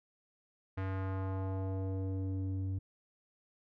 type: tone with low-pass filter sweep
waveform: square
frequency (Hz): 95.4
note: G2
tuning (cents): -47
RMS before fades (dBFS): -36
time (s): 0.77-2.79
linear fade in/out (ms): 10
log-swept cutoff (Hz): 1900 to 200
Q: 1.4
effects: none